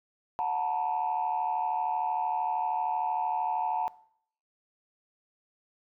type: tone cluster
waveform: sine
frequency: 730 / 883 / 956 Hz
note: F#5 / A5 / A#5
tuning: -24 / +6 / +43 cents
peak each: -31 / -29 / -33 dBFS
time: 0.39-3.88 s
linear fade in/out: 0 ms
effects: noise-tail reverb RT60 0.6 s tail -20 dB re dry + tanh soft clip ceiling -20 dBFS